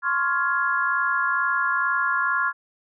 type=chord; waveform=sine; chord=Db major seventh; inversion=third; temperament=equal with one note detuned; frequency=1046.5 / 1108.7 / 1396.9 / 1672.8 Hz; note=C6 / Db6 / F6 / Ab6; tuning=0 / 0 / 0 / +12 cents; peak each=-27 / -28 / -23 / -26 dBFS; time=0.02-2.53 s; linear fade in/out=50 ms; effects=none